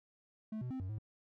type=tone with pitch steps; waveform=triangle; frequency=217.8 / 124.8 / 260.7 / 93.4 / 107.6 Hz; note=A3 / B2 / C4 / F#2 / A2; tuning=-17 / +19 / -6 / +17 / -38 cents; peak=-36 dBFS; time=0.52-0.985 s; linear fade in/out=5 ms; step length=93 ms; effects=none